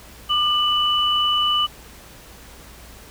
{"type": "tone pair together", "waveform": "sine", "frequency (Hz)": [1198, 2975], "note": ["D6", "F#7"], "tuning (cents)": [34, 9], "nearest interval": "octave + major third", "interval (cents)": 1575, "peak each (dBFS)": [-21, -18], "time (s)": [0.29, 1.67], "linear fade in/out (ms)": 20, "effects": ["added 59 Hz sine -46 dBFS peak until 3.1 s", "pink hiss -44 dBFS RMS until 3.1 s"]}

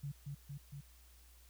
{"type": "tone with echo", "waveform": "sine", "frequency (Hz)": 141.7, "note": "C#3", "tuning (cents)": 38, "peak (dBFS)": -39, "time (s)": [0.03, 0.12], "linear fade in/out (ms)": 10, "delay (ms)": 230, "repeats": 3, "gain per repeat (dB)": -2, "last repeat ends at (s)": 0.81, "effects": ["added 60 Hz sine -60 dBFS peak until 1.49 s", "white hiss -66 dBFS RMS until 1.49 s"]}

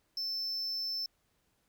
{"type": "tone", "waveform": "triangle", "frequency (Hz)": 5300, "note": "E8", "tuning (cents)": 9, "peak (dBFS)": -32, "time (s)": [0.17, 1.06], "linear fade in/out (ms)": 2, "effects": ["pink hiss -75 dBFS RMS until 1.68 s"]}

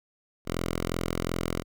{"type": "tone", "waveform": "5% pulse", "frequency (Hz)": 42.72, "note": "F1", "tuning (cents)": -37, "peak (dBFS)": -17, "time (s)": [0.45, 1.64], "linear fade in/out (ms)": 50, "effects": []}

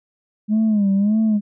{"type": "tone with vibrato", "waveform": "sine", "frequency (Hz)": 207.7, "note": "G#3", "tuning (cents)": 0, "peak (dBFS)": -12, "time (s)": [0.48, 1.41], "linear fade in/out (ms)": 50, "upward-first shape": "sine", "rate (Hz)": 1.7, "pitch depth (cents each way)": 110, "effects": ["tanh soft clip ceiling -12 dBFS"]}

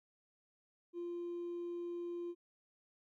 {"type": "tone with hard clipping", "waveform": "triangle", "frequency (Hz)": 346.8, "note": "F4", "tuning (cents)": -12, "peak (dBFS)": -39, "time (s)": [0.93, 2.35], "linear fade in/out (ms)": 50, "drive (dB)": 2, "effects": []}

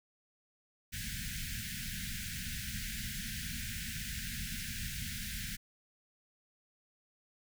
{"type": "band-stop noise", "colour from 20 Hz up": "pink", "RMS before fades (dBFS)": -40, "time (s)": [0.92, 5.57], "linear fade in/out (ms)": 20, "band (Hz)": [240, 1500], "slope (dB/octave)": 96, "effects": []}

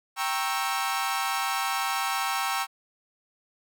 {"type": "chord", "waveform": "sawtooth", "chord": "G diminished seventh", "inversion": "none", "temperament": "equal with one note detuned", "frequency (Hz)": [784, 932.3, 1096.6, 1318.5], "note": ["G5", "Bb5", "Db6", "Fb6"], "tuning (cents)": [0, 0, -19, 0], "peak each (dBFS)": [-27, -29, -28, -28], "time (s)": [0.16, 2.67], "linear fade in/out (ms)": 50, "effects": []}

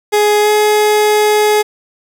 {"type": "tone with pitch glide", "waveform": "30% pulse", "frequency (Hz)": [418, 422.1], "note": ["G#4", "G#4"], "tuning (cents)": [11, 28], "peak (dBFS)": -6, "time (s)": [0.12, 1.63], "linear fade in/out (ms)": 20, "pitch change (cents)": 17, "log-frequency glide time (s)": [0.41, 0.49], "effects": ["7-bit"]}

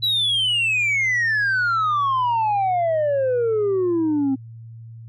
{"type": "exponential sweep", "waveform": "sine", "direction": "down", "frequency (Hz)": [3985, 261.6], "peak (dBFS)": -15, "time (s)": [0.02, 4.36], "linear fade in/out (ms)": 20, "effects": ["tanh soft clip ceiling -16 dBFS", "added 114 Hz sine -36 dBFS peak until 5.08 s"]}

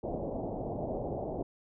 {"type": "low-pass noise", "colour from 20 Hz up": "white", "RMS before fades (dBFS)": -36, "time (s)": [0.03, 1.43], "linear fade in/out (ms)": 5, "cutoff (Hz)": 740, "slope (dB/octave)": 48, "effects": []}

